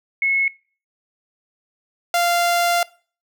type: tone pair in turn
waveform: sine / sawtooth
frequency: 2185 / 694.2 Hz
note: C#7 / F5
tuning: -26 / -11 cents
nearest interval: octave + minor sixth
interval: 1985 cents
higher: first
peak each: -16 / -12 dBFS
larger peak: second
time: 0.22-0.48 / 2.14-2.83 s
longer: second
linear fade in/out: 2 ms
effects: noise-tail reverb RT60 0.4 s tail -22 dB re dry